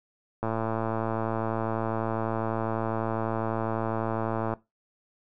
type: click train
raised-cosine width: 1 ms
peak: -15 dBFS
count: 461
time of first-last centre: 0.43-4.537 s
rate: 112 Hz
effects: noise-tail reverb RT60 0.2 s tail -18 dB re dry